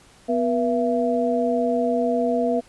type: tone cluster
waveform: sine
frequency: 247.7 / 482.8 / 674 Hz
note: B3 / B4 / E5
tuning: +5 / -39 / +38 cents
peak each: -23 dBFS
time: 0.28-2.61 s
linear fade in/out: 20 ms
effects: pink hiss -52 dBFS RMS until 2.68 s + resampled to 24000 Hz